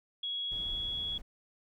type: tone with pitch glide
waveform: sine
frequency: 3333 to 3352 Hz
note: G#7 to G#7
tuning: +5 to +15 cents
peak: -33 dBFS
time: 0.23-1.18 s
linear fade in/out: 5 ms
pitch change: +10 cents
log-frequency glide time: 0.49-0.74 s
type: noise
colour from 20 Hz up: brown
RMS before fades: -45 dBFS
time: 0.51-1.22 s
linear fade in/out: 10 ms
effects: none